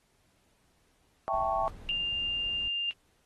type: chord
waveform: sine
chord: A dominant seventh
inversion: second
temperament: equal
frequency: 659.3 / 784 / 880 / 1108.7 Hz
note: E5 / G5 / A5 / C#6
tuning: 0 / 0 / 0 / 0 cents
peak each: -32 / -31 / -34 / -32 dBFS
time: 1.28-1.68 s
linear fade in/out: 0 ms
type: noise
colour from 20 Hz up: brown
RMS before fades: -46 dBFS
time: 1.33-2.68 s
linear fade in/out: 2 ms
type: tone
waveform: sine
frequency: 2800 Hz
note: F7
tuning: 4 cents sharp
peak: -29 dBFS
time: 1.89-2.91 s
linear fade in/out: 0 ms
effects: pink hiss -70 dBFS RMS until 3.25 s + AAC 32 kbps